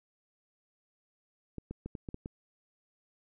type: clicks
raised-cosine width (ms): 3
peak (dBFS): -26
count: 7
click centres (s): 1.583 / 1.71 / 1.86 / 1.952 / 2.088 / 2.144 / 2.259
effects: none